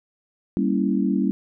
sine chord, G diminished seventh, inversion none, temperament equal, 196 / 233.1 / 277.2 / 329.6 Hz, G3 / Bb3 / Db4 / Fb4, 0 / 0 / 0 / 0 cents, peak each -22 / -25 / -24 / -27 dBFS, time 0.57-1.31 s, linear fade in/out 0 ms, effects none

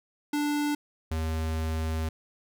square tone pair in turn, 293.7 / 79.89 Hz, D4 / D#2, 0 / +46 cents, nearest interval octave + major seventh, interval 2254 cents, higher first, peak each -26 / -28 dBFS, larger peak first, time 0.33-0.75 / 1.11-2.09 s, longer second, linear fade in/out 5 ms, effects none

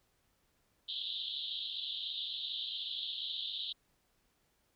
white band-pass noise, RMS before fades -40 dBFS, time 0.88-3.73 s, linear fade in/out 10 ms, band 3100 to 4000 Hz, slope 96 dB/octave, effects pink hiss -75 dBFS RMS until 4.75 s

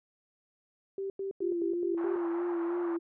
sine tone bursts, 390.2 Hz, G4, 8 cents flat, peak -32 dBFS, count 6, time 0.98-2.16 s, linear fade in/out 2 ms, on 120 ms, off 92 ms
sine tone with vibrato, 343.5 Hz, F4, 29 cents flat, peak -29 dBFS, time 1.41-2.99 s, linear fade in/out 20 ms, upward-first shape sine, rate 3.1 Hz, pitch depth 33 cents each way
pink band-pass noise, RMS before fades -44 dBFS, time 1.97-2.97 s, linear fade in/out 10 ms, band 720 to 1300 Hz, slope 24 dB/octave
effects none

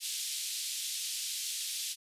pink band-pass noise, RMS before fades -37 dBFS, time 0-1.96 s, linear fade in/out 50 ms, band 3200 to 12000 Hz, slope 24 dB/octave, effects resampled to 32000 Hz

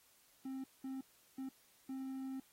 triangle tone bursts at uneven times, 265.1 Hz, C4, 23 cents sharp, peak -39 dBFS, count 4, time 0.45-0.64 / 0.84-1.01 / 1.38-1.49 / 1.89-2.4 s, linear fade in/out 5 ms, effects white hiss -69 dBFS RMS until 2.52 s + AAC 48 kbps

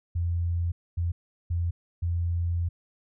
sine tone bursts at uneven times, 85.8 Hz, F2, 30 cents flat, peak -24 dBFS, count 4, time 0.15-0.72 / 0.97-1.12 / 1.5-1.71 / 2.02-2.69 s, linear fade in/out 10 ms, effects none

